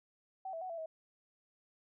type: tone with pitch steps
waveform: sine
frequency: 762 / 656 / 743 / 668 / 640 Hz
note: G5 / E5 / F#5 / E5 / D#5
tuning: -49 / -9 / +7 / +23 / +49 cents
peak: -39 dBFS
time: 0.45-0.86 s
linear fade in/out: 5 ms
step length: 82 ms
effects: none